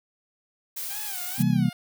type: noise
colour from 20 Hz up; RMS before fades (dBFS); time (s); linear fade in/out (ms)
blue; -33; 0.76-1.43; 10
type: tone with vibrato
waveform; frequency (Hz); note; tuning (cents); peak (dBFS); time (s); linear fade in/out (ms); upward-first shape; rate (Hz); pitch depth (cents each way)
10% pulse; 775; G5; -20; -32; 0.9-1.73; 2; sine; 2.2; 160
type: chord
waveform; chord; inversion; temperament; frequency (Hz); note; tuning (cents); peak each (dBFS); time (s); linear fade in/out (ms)
sine; C dominant seventh; none; just; 130.81 / 163.52 / 196.22 / 235.5; C3 / E3 / G3 / Bb3; 0 / -14 / +2 / +18; -25 / -24 / -24 / -25; 1.38-1.7; 20
effects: none